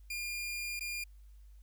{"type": "tone with dropouts", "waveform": "sawtooth", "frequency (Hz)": 2411, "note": "D7", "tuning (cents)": 45, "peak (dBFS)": -33, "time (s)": [0.1, 1.04], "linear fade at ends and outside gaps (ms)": 5, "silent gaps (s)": [0.795, 0.807], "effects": ["added 50 Hz sine -52 dBFS peak until 1.62 s", "white hiss -75 dBFS RMS until 1.62 s"]}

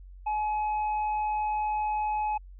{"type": "tone with tanh clipping", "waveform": "sine", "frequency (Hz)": 849, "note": "G#5", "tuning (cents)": 38, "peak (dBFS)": -27, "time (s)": [0.26, 2.38], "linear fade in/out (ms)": 10, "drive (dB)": 5, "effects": ["added 46 Hz sine -44 dBFS peak until 2.59 s", "resampled to 8000 Hz"]}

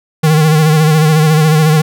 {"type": "tone with vibrato", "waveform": "square", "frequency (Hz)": 155.56, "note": "D#3", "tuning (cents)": 0, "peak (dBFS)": -7, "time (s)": [0.23, 1.82], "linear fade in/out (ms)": 10, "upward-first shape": "sine", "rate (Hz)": 14, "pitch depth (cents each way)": 52, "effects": []}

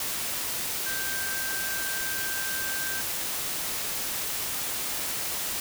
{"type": "tone in noise", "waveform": "sine", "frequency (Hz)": 1568, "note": "G6", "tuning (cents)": 0, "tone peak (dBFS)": -33, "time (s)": [0.86, 3.01], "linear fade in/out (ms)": 2, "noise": "white", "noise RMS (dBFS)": -31, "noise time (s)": [0, 5.6], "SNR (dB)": -5, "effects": []}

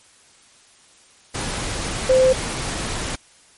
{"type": "tone in noise", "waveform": "sine", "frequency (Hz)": 518, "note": "C5", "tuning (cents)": -17, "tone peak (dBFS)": -11, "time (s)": [2.09, 2.33], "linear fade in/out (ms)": 10, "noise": "pink", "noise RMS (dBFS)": -26, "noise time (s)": [1.34, 3.16], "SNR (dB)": 12, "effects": ["white hiss -52 dBFS RMS until 3.57 s", "MP3 48 kbps"]}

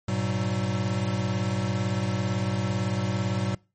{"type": "tone cluster", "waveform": "square", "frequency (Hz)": [102.9, 120.8, 189], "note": ["G#2", "B2", "F#3"], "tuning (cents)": [-16, -38, 37], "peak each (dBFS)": -30, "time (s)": [0.08, 3.55], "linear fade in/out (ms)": 5, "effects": ["noise-tail reverb RT60 0.3 s tail -24 dB re dry", "MP3 32 kbps"]}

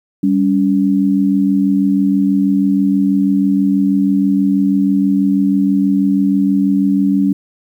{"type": "tone pair together", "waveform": "sine", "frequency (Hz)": [196.2, 282.4], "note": ["G3", "C#4"], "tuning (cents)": [2, 32], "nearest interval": "tritone", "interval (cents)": 630, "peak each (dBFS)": -13, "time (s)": [0.23, 7.33], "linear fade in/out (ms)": 5, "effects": ["8-bit"]}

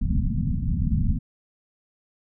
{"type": "low-pass noise", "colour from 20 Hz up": "pink", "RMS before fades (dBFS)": -23, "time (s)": [0.01, 1.19], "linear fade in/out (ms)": 10, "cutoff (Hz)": 250, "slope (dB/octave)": 96, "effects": []}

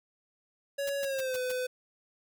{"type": "tone with pitch glide", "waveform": "square", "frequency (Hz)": [560, 504.7], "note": ["C#5", "B4"], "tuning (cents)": [18, 38], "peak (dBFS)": -31, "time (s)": [0.78, 1.67], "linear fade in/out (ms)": 10, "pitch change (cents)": -180, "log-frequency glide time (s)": [1, 1.38]}
{"type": "noise bursts", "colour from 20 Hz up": "white", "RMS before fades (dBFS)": -40, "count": 5, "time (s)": [0.87, 1.52], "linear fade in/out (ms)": 5, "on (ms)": 26, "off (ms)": 130}
{"effects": []}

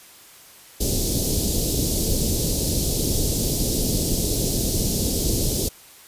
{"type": "band-stop noise", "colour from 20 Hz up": "pink", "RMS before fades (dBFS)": -22, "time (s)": [0.8, 5.69], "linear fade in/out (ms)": 10, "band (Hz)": [500, 4300], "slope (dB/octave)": 24, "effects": ["white hiss -47 dBFS RMS until 6.07 s", "resampled to 32000 Hz"]}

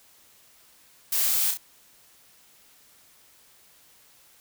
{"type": "noise with echo", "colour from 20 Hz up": "blue", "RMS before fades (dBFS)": -25, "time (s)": [1.12, 1.51], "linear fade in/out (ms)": 5, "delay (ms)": 32, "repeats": 2, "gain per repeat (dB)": -5, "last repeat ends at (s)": 1.574, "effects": ["white hiss -57 dBFS RMS until 4.4 s"]}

